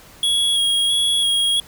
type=tone with vibrato; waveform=square; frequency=3317 Hz; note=G#7; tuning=3 cents flat; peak=-16 dBFS; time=0.23-1.6 s; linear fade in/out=2 ms; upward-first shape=square; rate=1.5 Hz; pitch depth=16 cents each way; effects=pink hiss -45 dBFS RMS until 1.67 s